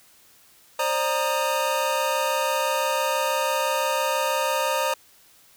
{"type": "tone cluster", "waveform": "square", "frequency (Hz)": [531, 597, 932, 1230, 2491], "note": ["C5", "D5", "A#5", "D#6", "D#7"], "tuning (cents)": [25, 28, -1, -20, 1], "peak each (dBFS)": [-28, -29, -27, -30, -36], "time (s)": [0.79, 4.94], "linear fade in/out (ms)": 5, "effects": ["white hiss -55 dBFS RMS until 5.56 s"]}